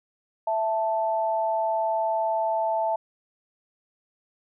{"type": "tone pair together", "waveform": "sine", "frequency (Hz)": [660.5, 880], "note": ["E5", "A5"], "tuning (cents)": [3, 0], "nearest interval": "perfect fourth", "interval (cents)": 497, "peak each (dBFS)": -25, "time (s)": [0.47, 2.96], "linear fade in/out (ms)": 5, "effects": []}